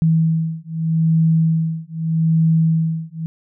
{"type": "beating tone pair", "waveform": "sine", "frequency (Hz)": [161.5, 162.31], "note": ["E3", "E3"], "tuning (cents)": [-35, -27], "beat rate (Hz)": 0.81, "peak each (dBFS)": -17, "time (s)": [0.02, 3.26], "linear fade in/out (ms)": 0, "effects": []}